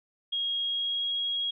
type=tone with pitch glide; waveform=sine; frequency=3275 to 3296 Hz; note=G#7 to G#7; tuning=-25 to -14 cents; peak=-27 dBFS; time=0.32-1.51 s; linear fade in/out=10 ms; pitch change=+11 cents; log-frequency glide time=0.62-1.08 s; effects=none